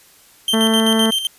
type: tone with tremolo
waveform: 45% pulse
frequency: 3136 Hz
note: G7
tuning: in tune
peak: -15 dBFS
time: 0.48-1.27 s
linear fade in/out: 2 ms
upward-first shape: square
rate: 7.8 Hz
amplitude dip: 60%
type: harmonic tone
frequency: 222.3 Hz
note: A3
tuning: 18 cents sharp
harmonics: 1 / 2 / 3 / 4 / 5 / 6 / 7 / 8 / 9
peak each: -15 / -21 / -25 / -27 / -29 / -31 / -32 / -33 / -34 dBFS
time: 0.53-1.11 s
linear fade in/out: 10 ms
effects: white hiss -49 dBFS RMS until 1.38 s + resampled to 32000 Hz